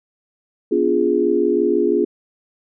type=chord; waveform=sine; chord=B diminished seventh; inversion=none; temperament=equal with one note detuned; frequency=246.9 / 289.8 / 349.2 / 415.3 Hz; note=B3 / D4 / F4 / Ab4; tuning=0 / -23 / 0 / 0 cents; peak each=-23 / -22 / -18 / -18 dBFS; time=0.71-2.05 s; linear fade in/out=10 ms; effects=none